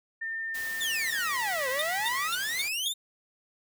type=tone with pitch glide; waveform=sine; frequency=1806 to 1946.8 Hz; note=A6 to B6; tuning=+45 to -25 cents; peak=-31 dBFS; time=0.21-2.28 s; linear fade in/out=10 ms; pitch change=+130 cents; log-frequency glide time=1.06-1.44 s
type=noise; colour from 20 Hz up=white; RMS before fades=-41 dBFS; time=0.54-2.69 s; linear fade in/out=10 ms
type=exponential two-way sweep; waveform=sawtooth; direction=down then up; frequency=3701 to 501 to 3701 Hz; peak=-26 dBFS; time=0.8-2.94 s; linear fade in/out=20 ms; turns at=1.69 s
type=tone bursts; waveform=square; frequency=3628 Hz; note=A#7; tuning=48 cents flat; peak=-29 dBFS; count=5; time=1.79-2.885 s; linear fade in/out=2 ms; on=27 ms; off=240 ms
effects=none